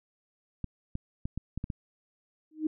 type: clicks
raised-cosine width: 5 ms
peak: -21 dBFS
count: 7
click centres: 0.643 / 0.954 / 1.255 / 1.376 / 1.576 / 1.641 / 1.702 s
type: tone with exponential growth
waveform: sine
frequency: 311.1 Hz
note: D#4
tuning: in tune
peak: -22 dBFS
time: 2.51-2.67 s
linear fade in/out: 5 ms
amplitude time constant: 33 ms
effects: none